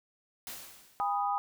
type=noise with exponential decay; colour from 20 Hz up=white; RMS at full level=-40 dBFS; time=0.47-1.3 s; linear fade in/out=1 ms; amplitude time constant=180 ms
type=chord; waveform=sine; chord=G# minor; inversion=none; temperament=equal with one note detuned; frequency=809.8 / 987.8 / 1244.5 Hz; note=G#5 / B5 / D#6; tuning=-44 / 0 / 0 cents; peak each=-30 / -35 / -33 dBFS; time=1-1.38 s; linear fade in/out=0 ms
effects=none